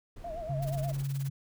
brown noise, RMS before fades -45 dBFS, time 0.16-1.04 s, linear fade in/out 5 ms
sine tone with vibrato, 659.3 Hz, E5, in tune, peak -36 dBFS, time 0.24-0.92 s, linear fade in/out 5 ms, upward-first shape sine, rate 8.4 Hz, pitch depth 100 cents each way
sine tone with pitch glide, 138.59 to 137.71 Hz, C#3 to C#3, 0 to -11 cents, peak -30 dBFS, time 0.49-1.3 s, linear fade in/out 10 ms, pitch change -11 cents, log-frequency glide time 0.7-1.14 s
white noise with tremolo, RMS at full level -46 dBFS, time 0.62-1.29 s, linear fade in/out 5 ms, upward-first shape sine, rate 19 Hz, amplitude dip 90%
effects none

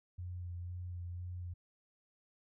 sine tone with vibrato, 88.6 Hz, F2, 25 cents sharp, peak -40 dBFS, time 0.18-1.54 s, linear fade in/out 10 ms, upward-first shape sine, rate 2 Hz, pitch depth 22 cents each way, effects none

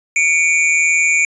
square tone pair together, 2250 / 2412 Hz, C#7 / D7, +25 / +46 cents, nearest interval minor second, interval 121 cents, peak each -15 dBFS, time 0.16-1.25 s, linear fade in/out 2 ms, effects resampled to 22050 Hz

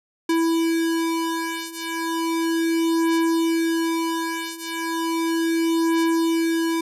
square beating tone pair, 329.6 / 329.95 Hz, E4 / E4, 0 / +2 cents, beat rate 0.35 Hz, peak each -25 / -23 dBFS, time 0.29-6.81 s, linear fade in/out 5 ms, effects resampled to 32000 Hz

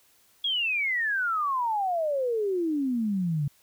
sine exponential sweep, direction down, 3366 to 138.59 Hz, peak -24 dBFS, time 0.44-3.48 s, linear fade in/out 5 ms, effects white hiss -62 dBFS RMS until 3.62 s

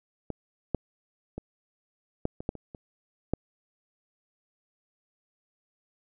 clicks, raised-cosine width 2 ms, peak -19 / -12 / -22 / -13 / -24 / -14 / -28 / -28 / -12 dBFS, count 9, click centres 0.303 / 0.747 / 1.38 / 2.254 / 2.405 / 2.491 / 2.553 / 2.748 / 3.336 s, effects none

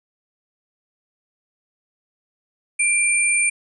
sine tone pair together, 2366 / 8982 Hz, D7 / C#9, +12 / +22 cents, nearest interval octave + major seventh, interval 2310 cents, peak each -18 / -19 dBFS, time 2.79-3.5 s, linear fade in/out 10 ms, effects none

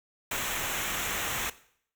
pink noise with comb filter, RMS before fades -32 dBFS, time 0.31-1.5 s, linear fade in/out 5 ms, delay 0.21 ms, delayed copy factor -0.7, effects noise-tail reverb RT60 0.6 s tail -17 dB re dry

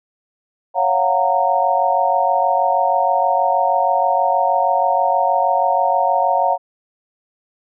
sine chord, Gb major seventh, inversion second, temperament just, 555 / 693.7 / 740 / 925 Hz, Db5 / F5 / Gb5 / Bb5, +2 / -12 / 0 / -14 cents, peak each -21 / -19 / -18 / -18 dBFS, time 0.74-6.58 s, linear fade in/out 50 ms, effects none

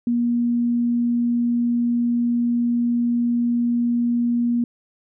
sine tone, 238.4 Hz, A#3, 39 cents sharp, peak -17 dBFS, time 0.07-4.64 s, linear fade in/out 2 ms, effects none

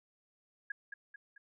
sine tone with echo, 1654 Hz, G#6, 8 cents flat, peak -35 dBFS, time 0.7-0.72 s, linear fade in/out 5 ms, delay 220 ms, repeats 3, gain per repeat -6 dB, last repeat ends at 1.38 s, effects none

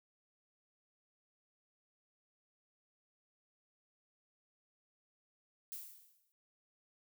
violet noise with exponential decay, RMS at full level -43 dBFS, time 5.72-6.32 s, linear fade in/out 0 ms, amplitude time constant 130 ms, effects none

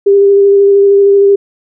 sine tone with vibrato, 398.9 Hz, G4, 30 cents sharp, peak -3 dBFS, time 0.06-1.36 s, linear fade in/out 10 ms, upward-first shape square, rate 13 Hz, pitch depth 11 cents each way, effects none

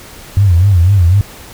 sine tone with vibrato, 92.5 Hz, F#2, in tune, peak -5 dBFS, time 0.37-1.21 s, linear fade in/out 0 ms, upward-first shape sine, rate 4 Hz, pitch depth 170 cents each way, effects pink hiss -34 dBFS RMS until 1.53 s

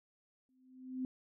sine tone with exponential growth, 257.5 Hz, C4, 28 cents flat, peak -33 dBFS, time 0.49-1.05 s, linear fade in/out 1 ms, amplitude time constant 120 ms, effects none

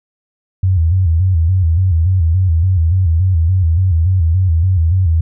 sine tone with vibrato, 87.31 Hz, F2, in tune, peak -9 dBFS, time 0.63-5.21 s, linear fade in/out 5 ms, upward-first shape square, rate 3.5 Hz, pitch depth 120 cents each way, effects none

